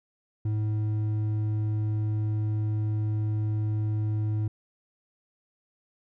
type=tone with hard clipping; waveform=sine; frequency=107.1 Hz; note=A2; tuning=46 cents flat; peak=-26 dBFS; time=0.45-4.48 s; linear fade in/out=5 ms; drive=5 dB; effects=none